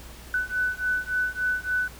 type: beating tone pair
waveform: sine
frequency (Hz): 1495 / 1498.5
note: F#6 / F#6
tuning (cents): +17 / +22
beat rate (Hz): 3.5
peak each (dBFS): -27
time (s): 0.34-1.88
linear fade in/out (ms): 2
effects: added 60 Hz sine -44 dBFS peak until 1.99 s + pink hiss -46 dBFS RMS until 1.99 s